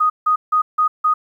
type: tone bursts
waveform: sine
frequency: 1244.5 Hz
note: D#6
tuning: in tune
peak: -12 dBFS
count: 5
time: 0-1.14 s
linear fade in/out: 10 ms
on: 100 ms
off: 160 ms
effects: 9-bit